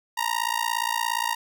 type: tone with amplitude modulation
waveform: sawtooth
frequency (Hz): 936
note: A#5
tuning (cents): +7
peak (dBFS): -16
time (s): 0.17-1.35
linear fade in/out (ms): 10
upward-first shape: sine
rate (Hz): 57.2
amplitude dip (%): 100
effects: none